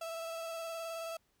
35% pulse tone with vibrato, 659.3 Hz, E5, in tune, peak -37 dBFS, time 0.01-1.17 s, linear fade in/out 5 ms, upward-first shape square, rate 19 Hz, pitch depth 15 cents each way, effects pink hiss -75 dBFS RMS until 1.4 s

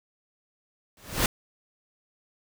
pink noise with exponential growth, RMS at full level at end -19 dBFS, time 0.97-1.26 s, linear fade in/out 2 ms, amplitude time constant 63 ms, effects none

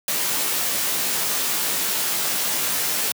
white noise with comb filter, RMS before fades -23 dBFS, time 0.08-3.12 s, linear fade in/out 2 ms, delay 17 ms, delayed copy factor -0.8, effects high-pass 150 Hz 12 dB/octave

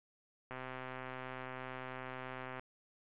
click train, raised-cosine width 0.5 ms, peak -29 dBFS, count 270, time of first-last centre 0.51-2.595 s, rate 129 Hz, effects resampled to 8000 Hz + 10-bit

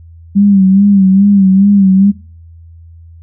sine tone with vibrato, 196 Hz, G3, in tune, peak -4 dBFS, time 0.35-2.12 s, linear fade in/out 20 ms, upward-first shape sine, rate 2.4 Hz, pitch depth 67 cents each way, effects noise-tail reverb RT60 0.4 s tail -22 dB re dry + added 83 Hz sine -33 dBFS peak until 3.22 s

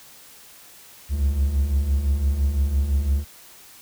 triangle beating tone pair, 65.41 / 71.31 Hz, C2 / C#2, 0 / +50 cents, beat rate 5.9 Hz, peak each -24 / -17 dBFS, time 1.09-3.25 s, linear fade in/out 50 ms, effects white hiss -47 dBFS RMS until 3.81 s

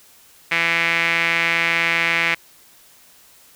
sawtooth tone with band-pass filter, 167.6 Hz, E3, 29 cents sharp, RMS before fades -19 dBFS, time 0.51-2.35 s, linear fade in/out 10 ms, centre 2200 Hz, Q 4.3, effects white hiss -50 dBFS RMS until 3.55 s

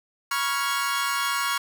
sawtooth chord, C# dominant seventh, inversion third, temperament equal with one note detuned, 969.7 / 1108.7 / 1396.9 / 1661.2 Hz, B5 / C#6 / E#6 / G#6, -32 / 0 / 0 / 0 cents, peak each -29 / -23 / -25 / -29 dBFS, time 0.31-1.58 s, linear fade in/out 5 ms, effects none

